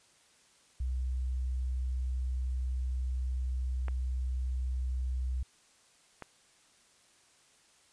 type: tone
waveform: sine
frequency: 63.5 Hz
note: B1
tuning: 49 cents sharp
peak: -30 dBFS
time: 0.8-5.43 s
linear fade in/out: 5 ms
type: clicks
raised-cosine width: 0.5 ms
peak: -26 dBFS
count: 2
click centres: 3.883 / 6.223 s
effects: white hiss -64 dBFS RMS until 7.92 s + resampled to 22050 Hz